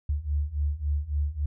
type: beating tone pair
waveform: sine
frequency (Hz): 71.3 / 74.9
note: C#2 / D2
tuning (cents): +49 / +35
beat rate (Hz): 3.6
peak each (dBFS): -29 / -27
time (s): 0.09-1.46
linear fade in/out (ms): 5
effects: none